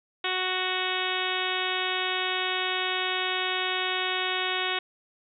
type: harmonic tone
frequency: 370 Hz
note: F#4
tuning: in tune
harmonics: 1 / 2 / 3 / 4 / 5 / 6 / 7 / 8 / 9 / 10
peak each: -35 / -35 / -35 / -35 / -35 / -35 / -35 / -35 / -35 / -35 dBFS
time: 0.24-4.79 s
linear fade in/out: 5 ms
effects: none